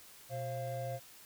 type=tone cluster; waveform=triangle; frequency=122.5 / 532 / 690 Hz; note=B2 / C5 / F5; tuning=-14 / +29 / -21 cents; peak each=-38 / -39 / -40 dBFS; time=0.29-1 s; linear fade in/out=50 ms; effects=white hiss -56 dBFS RMS until 1.25 s